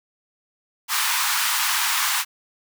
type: high-pass noise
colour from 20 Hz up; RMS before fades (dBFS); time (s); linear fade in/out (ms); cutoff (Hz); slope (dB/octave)
pink; -22; 0.88-2.25; 50; 910; 48
effects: none